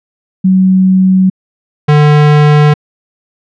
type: tone pair in turn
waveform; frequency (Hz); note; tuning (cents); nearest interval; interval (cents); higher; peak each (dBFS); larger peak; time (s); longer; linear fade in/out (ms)
sine / square; 187.7 / 148.98; F#3 / D3; +25 / +25; major third; 400; first; -4; neither; 0.44-1.3 / 1.88-2.74; neither; 10
effects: low-pass 3000 Hz 12 dB/octave